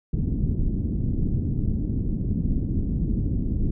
pink low-pass noise, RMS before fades -24 dBFS, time 0.13-3.71 s, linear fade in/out 5 ms, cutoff 270 Hz, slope 24 dB/octave, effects none

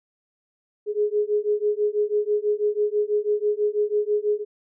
sine beating tone pair, 415.3 / 421.4 Hz, G#4 / G#4, 0 / +25 cents, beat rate 6.1 Hz, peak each -23 dBFS, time 0.86-4.45 s, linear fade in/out 50 ms, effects none

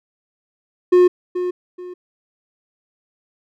triangle tone with echo, 359.8 Hz, F#4, 48 cents flat, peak -6 dBFS, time 0.92-1.08 s, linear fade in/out 10 ms, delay 430 ms, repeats 2, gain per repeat -11 dB, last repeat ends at 1.94 s, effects none

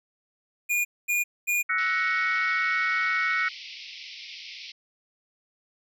square tone bursts, 2432 Hz, D#7, 40 cents flat, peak -23 dBFS, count 3, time 0.69-1.63 s, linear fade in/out 20 ms, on 160 ms, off 230 ms
sine chord, F# dominant seventh, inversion third, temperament equal with one note detuned, 1318.5 / 1480 / 1892.9 / 2217 Hz, E6 / F#6 / A#6 / C#7, 0 / 0 / +26 / 0 cents, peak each -30 / -29 / -28 / -27 dBFS, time 1.69-3.49 s, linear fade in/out 10 ms
pink band-pass noise, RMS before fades -42 dBFS, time 1.78-4.72 s, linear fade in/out 5 ms, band 2100 to 5500 Hz, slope 96 dB/octave
effects none

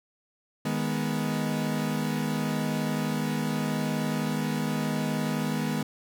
40% pulse chord, G# minor, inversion second, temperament equal, 155.56 / 207.7 / 246.9 Hz, D#3 / G#3 / B3, 0 / 0 / 0 cents, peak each -30 dBFS, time 0.65-5.83 s, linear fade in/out 5 ms, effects none

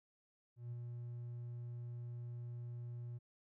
triangle tone with ADSR envelope, 120 Hz, B2, 49 cents flat, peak -38 dBFS, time 0.56-3.19 s, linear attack 160 ms, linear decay 21 ms, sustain -3 dB, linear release 22 ms, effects tanh soft clip ceiling -37 dBFS

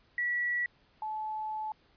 sine tone pair in turn, 1940 / 864.2 Hz, B6 / A5, -31 / -31 cents, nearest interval octave + major second, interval 1400 cents, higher first, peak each -28 / -33 dBFS, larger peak first, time 0.18-0.66 / 1.02-1.72 s, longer second, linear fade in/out 2 ms, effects pink hiss -66 dBFS RMS until 1.96 s + resampled to 11025 Hz

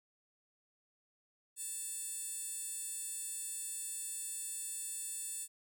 15% pulse tone with high-pass filter, 885 Hz, A5, 10 cents sharp, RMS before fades -42 dBFS, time 1.56-5.48 s, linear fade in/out 50 ms, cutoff 8000 Hz, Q 2.5, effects none

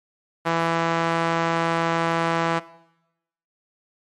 sawtooth tone with band-pass filter, 166.2 Hz, E3, 15 cents sharp, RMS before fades -22 dBFS, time 0.45-2.6 s, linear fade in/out 20 ms, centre 1100 Hz, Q 0.93, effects noise-tail reverb RT60 0.9 s tail -19 dB re dry + MP3 64 kbps

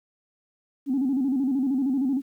sine tone with vibrato, 266.4 Hz, C4, 31 cents sharp, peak -20 dBFS, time 0.86-2.22 s, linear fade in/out 50 ms, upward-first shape square, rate 13 Hz, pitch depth 90 cents each way, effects tanh soft clip ceiling -17 dBFS + 10-bit

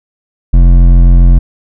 triangle tone with hard clipping, 43.65 Hz, F1, in tune, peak -3 dBFS, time 0.53-1.39 s, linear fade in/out 10 ms, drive 14 dB, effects none

